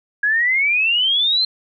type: exponential sweep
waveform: sine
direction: up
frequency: 1643 to 4186 Hz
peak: -14 dBFS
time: 0.23-1.45 s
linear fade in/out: 5 ms
effects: none